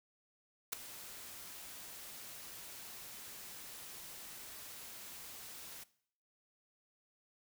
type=noise with ADSR envelope; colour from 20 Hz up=white; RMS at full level=-34 dBFS; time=0.72-5.84 s; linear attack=11 ms; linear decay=6 ms; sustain=-16 dB; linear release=9 ms; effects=noise-tail reverb RT60 0.6 s tail -19 dB re dry